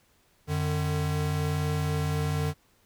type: tone pair together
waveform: square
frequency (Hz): 89.49 / 150.5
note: F2 / D3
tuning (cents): +43 / +43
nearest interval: major sixth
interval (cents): 900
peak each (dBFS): -31 / -28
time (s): 0.47-2.54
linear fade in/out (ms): 50
effects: pink hiss -65 dBFS RMS until 2.85 s